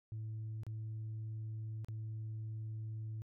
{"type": "tone with dropouts", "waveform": "sine", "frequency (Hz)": 109.7, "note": "A2", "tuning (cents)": -5, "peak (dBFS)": -38, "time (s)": [0.12, 3.22], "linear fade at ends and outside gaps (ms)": 0, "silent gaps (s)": [[0.634, 0.666], [1.846, 1.885]], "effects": ["tanh soft clip ceiling -38 dBFS"]}